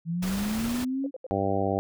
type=linear sweep; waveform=sine; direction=up; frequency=161.5 to 283.1 Hz; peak=-26 dBFS; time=0.05-1.11 s; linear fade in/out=50 ms
type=noise with tremolo; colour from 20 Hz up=pink; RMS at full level=-34 dBFS; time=0.22-0.85 s; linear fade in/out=10 ms; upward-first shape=triangle; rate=19 Hz; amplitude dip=25%
type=tone bursts; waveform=sine; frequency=520 Hz; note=C5; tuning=11 cents flat; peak=-34 dBFS; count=3; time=1.04-1.266 s; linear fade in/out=2 ms; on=24 ms; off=77 ms
type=harmonic tone; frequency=98 Hz; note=G2; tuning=in tune; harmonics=1 / 2 / 3 / 4 / 5 / 6 / 7 / 8; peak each=-32 / -32 / -32 / -32 / -32 / -32 / -32 / -32 dBFS; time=1.31-1.79 s; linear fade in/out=0 ms
effects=none